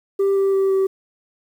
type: tone with pitch steps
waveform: sine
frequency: 393.6 / 390.7 / 387.7 / 384.8 Hz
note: G4 / G4 / G4 / G4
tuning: +7 / -6 / -19 / -32 cents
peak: -12 dBFS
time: 0.19-0.87 s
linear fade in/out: 10 ms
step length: 170 ms
effects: tanh soft clip ceiling -14 dBFS + 8-bit